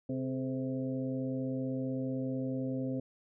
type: harmonic tone with a mistuned harmonic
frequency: 130.81 Hz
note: C3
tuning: in tune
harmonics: 1 / 2 / 3 / 4 / 5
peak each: -38 / -34 / -45 / -40 / -50 dBFS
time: 0.09-3 s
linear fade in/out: 5 ms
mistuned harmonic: 3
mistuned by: +130 cents
effects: none

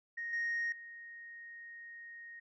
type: tone with level steps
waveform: sine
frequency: 1864.7 Hz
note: A#6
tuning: in tune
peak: -37 / -31 / -47 dBFS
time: 0.17-2.4 s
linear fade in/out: 10 ms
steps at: 0.33 / 0.72 s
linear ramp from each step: 2 ms
effects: tanh soft clip ceiling -30 dBFS

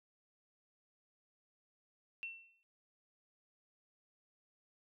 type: tone with exponential decay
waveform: sine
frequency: 2701 Hz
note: E7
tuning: 42 cents sharp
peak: -38 dBFS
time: 2.23-2.63 s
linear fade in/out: 0 ms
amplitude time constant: 85 ms
effects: none

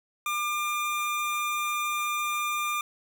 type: tone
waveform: 25% pulse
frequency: 1199 Hz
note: D6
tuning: 36 cents sharp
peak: -23 dBFS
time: 0.26-2.81 s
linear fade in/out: 2 ms
effects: none

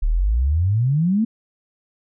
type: exponential sweep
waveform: sine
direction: up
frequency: 34.65 to 233.3 Hz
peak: -15 dBFS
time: 0.02-1.25 s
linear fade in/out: 10 ms
effects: none

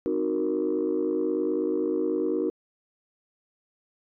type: chord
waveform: sine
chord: C half-diminished seventh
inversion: none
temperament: equal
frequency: 261.6 / 311.1 / 370 / 466.2 Hz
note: C4 / Eb4 / Gb4 / Bb4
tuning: 0 / 0 / 0 / 0 cents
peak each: -33 / -27 / -27 / -28 dBFS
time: 0.06-2.5 s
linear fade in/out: 0 ms
effects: tanh soft clip ceiling -17 dBFS

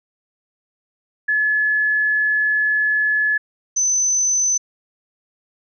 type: tone pair in turn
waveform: sine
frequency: 1712 / 6087 Hz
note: A6 / F#8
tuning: -48 / +48 cents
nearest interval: octave + minor seventh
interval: 2196 cents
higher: second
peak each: -15 dBFS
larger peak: neither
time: 1.28-3.38 / 3.76-4.58 s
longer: first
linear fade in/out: 10 ms
effects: none

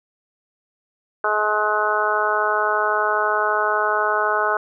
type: harmonic tone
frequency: 211.9 Hz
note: G#3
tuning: 35 cents sharp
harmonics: 2 / 3 / 4 / 5 / 6 / 7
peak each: -26 / -25 / -25 / -25 / -23 / -23 dBFS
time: 1.24-4.57 s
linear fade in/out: 2 ms
effects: none

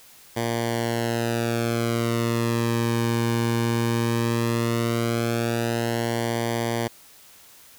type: tone with flanger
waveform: sawtooth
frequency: 116.54 Hz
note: A#2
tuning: in tune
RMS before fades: -24 dBFS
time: 0.36-6.88 s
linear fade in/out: 10 ms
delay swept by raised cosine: 0.75 to 1.52 ms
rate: 0.16 Hz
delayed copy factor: -0.9
effects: white hiss -50 dBFS RMS until 7.78 s

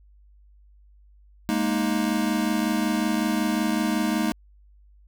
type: chord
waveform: square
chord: Ab suspended second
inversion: none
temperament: equal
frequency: 207.7 / 233.1 / 311.1 Hz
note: Ab3 / Bb3 / Eb4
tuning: 0 / 0 / 0 cents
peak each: -27 dBFS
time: 1.49-4.32 s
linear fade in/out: 0 ms
effects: added 50 Hz sine -51 dBFS peak until 5.07 s

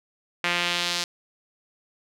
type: tone with band-pass filter sweep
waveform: sawtooth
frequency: 174.61 Hz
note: F3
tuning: in tune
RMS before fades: -26 dBFS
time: 0.44-1.04 s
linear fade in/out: 2 ms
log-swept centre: 2300 to 4800 Hz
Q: 1.6
effects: none

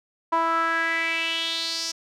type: tone with band-pass filter sweep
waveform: sawtooth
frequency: 329.6 Hz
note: E4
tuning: in tune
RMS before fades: -25 dBFS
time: 0.32-1.92 s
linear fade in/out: 10 ms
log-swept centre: 1000 to 5600 Hz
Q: 4.6
effects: none

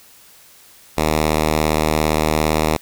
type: tone with pitch glide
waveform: 5% pulse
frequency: 77.5 to 77.95 Hz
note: D#2 to D#2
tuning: -6 to +4 cents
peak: -4 dBFS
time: 0.97-2.77 s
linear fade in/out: 10 ms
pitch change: +10 cents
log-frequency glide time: 2.33-2.65 s
effects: white hiss -47 dBFS RMS until 2.81 s

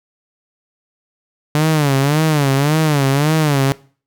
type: tone with vibrato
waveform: sawtooth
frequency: 146.5 Hz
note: D3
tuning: 4 cents flat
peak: -8 dBFS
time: 1.55-3.72 s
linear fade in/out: 0 ms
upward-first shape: sine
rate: 1.8 Hz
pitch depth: 140 cents each way
effects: noise-tail reverb RT60 0.4 s tail -20 dB re dry

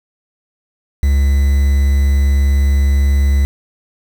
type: tone with quantisation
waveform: triangle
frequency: 69.3 Hz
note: C#2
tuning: in tune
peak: -7 dBFS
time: 1.03-3.45 s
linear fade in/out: 0 ms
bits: 5
effects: none

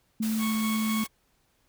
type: tone with pitch glide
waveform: sine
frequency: 220 to 218.4 Hz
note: A3 to A3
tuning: 0 to -13 cents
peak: -25 dBFS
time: 0.2-1.04 s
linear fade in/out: 5 ms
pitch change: -13 cents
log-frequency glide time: 0.35-0.63 s
type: noise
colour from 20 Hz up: white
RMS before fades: -38 dBFS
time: 0.22-1.07 s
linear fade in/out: 10 ms
type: tone with tremolo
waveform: 20% pulse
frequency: 1105 Hz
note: C#6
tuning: 6 cents flat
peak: -27 dBFS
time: 0.38-1.08 s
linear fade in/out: 50 ms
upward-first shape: square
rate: 3.9 Hz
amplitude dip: 30%
effects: pink hiss -69 dBFS RMS until 1.68 s

